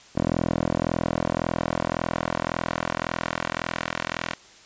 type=tone with band-pass filter sweep; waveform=10% pulse; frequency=41.83 Hz; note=E1; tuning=26 cents sharp; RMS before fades=-27 dBFS; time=0.15-4.35 s; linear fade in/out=20 ms; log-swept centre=410 to 2100 Hz; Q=0.81; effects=white hiss -50 dBFS RMS until 4.65 s + resampled to 16000 Hz